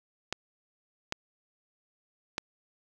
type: clicks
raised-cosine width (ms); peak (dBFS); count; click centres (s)
0.2; -13; 3; 0.326 / 1.124 / 2.381
effects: 9-bit